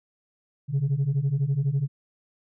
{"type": "beating tone pair", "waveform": "sine", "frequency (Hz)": [131.8, 143.8], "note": ["C3", "D3"], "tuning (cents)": [13, -36], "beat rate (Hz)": 12, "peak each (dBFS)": [-24, -22], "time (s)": [0.68, 1.88], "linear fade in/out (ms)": 50, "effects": ["tanh soft clip ceiling -18 dBFS"]}